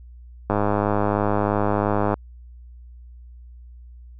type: click train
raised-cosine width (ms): 1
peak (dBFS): -7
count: 170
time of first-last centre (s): 0.5-2.141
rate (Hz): 103
effects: added 60 Hz sine -40 dBFS peak until 4.19 s